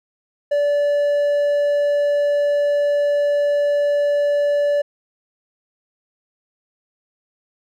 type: tone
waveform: triangle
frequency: 579 Hz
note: D5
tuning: 25 cents flat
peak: -13 dBFS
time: 0.51-4.82 s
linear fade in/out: 10 ms
effects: none